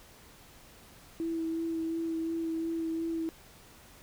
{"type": "tone with vibrato", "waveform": "sine", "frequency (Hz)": 327.6, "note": "E4", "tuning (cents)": -11, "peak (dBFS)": -30, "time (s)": [1.2, 3.29], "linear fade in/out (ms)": 0, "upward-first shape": "sine", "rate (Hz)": 2.8, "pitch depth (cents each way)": 16, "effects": ["pink hiss -55 dBFS RMS until 4.02 s"]}